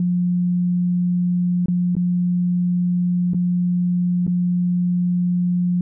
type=tone with dropouts; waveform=sine; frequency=177.6 Hz; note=F3; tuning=29 cents sharp; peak=-16 dBFS; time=0-5.81 s; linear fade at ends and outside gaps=2 ms; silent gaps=1.659-1.683 / 1.953-1.966 / 3.335-3.345 / 4.267-4.277 s; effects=none